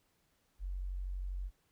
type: tone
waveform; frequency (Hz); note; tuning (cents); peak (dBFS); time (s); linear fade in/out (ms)
sine; 46.25; F#1; 0; -36; 0.59-1.51; 50
effects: pink hiss -75 dBFS RMS until 1.71 s